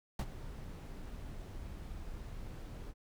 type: noise with ADSR envelope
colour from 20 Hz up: brown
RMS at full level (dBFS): -29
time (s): 0.19-2.94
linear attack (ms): 4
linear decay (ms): 51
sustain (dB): -16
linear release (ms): 50
effects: none